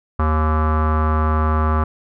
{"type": "tone with low-pass filter", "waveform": "square", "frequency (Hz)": 77.78, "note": "D#2", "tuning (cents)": 0, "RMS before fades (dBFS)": -17, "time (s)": [0.19, 1.84], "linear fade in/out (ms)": 5, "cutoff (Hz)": 1200, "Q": 5.9, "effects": []}